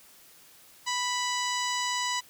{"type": "harmonic tone", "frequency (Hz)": 987.8, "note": "B5", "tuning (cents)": 0, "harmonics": [1, 2, 3, 4, 5, 6, 7, 8], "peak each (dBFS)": [-31, -34, -36, -37, -38, -39, -39, -40], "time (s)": [0.86, 2.21], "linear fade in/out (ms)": 20, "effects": ["white hiss -55 dBFS RMS until 2.29 s"]}